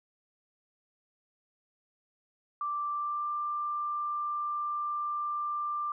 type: tone with pitch glide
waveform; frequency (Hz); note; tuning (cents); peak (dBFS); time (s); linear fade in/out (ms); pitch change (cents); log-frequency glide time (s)
sine; 1174.7 to 1185.6; D6 to D6; 0 to +16; -30; 2.61-5.92; 2; +16; 2.92-3.28
effects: none